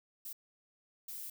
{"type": "noise bursts at uneven times", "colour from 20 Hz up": "violet", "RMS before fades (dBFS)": -44, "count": 2, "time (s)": [[0.25, 0.33], [1.08, 1.3]], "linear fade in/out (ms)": 5, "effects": []}